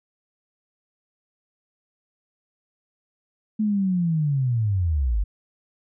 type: linear sweep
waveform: sine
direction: down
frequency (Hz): 218.5 to 45.7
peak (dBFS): -19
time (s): 3.59-5.24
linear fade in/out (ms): 10
effects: none